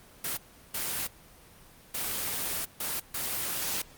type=noise bursts at uneven times; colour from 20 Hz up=white; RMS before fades=-32 dBFS; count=5; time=0.24-0.37 / 0.74-1.07 / 1.94-2.65 / 2.8-3 / 3.14-3.82 s; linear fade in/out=5 ms; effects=pink hiss -54 dBFS RMS until 3.97 s + Opus 24 kbps